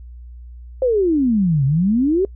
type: exponential two-way sweep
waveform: sine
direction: down then up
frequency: 536 to 130.81 to 401.5 Hz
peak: -13 dBFS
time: 0.82-2.25 s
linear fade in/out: 2 ms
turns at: 1.65 s
effects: noise-tail reverb RT60 0.1 s tail -25 dB re dry + added 60 Hz sine -34 dBFS peak until 2.35 s